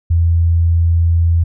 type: tone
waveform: sine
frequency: 84 Hz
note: E2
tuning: 33 cents sharp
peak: -9 dBFS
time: 0.1-1.44 s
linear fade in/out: 10 ms
effects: none